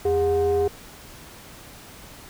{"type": "tone with frequency modulation", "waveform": "sine", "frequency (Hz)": 405.6, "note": "G#4", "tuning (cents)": -41, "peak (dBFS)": -17, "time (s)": [0.05, 0.68], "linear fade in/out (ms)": 5, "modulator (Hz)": 321, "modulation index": 0.57, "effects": ["tanh soft clip ceiling -14 dBFS", "pink hiss -44 dBFS RMS until 2.29 s"]}